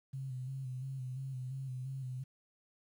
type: tone with vibrato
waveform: sine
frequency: 130.81 Hz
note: C3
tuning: in tune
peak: -38 dBFS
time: 0.13-2.24 s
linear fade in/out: 10 ms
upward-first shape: square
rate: 2.9 Hz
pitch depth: 45 cents each way
effects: 11-bit